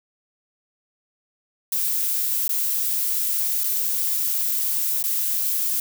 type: noise with dropouts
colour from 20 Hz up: violet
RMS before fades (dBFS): -23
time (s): 1.72-5.8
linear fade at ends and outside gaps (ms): 2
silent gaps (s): 2.479-2.492 / 3.637-3.641 / 5.027-5.039
effects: none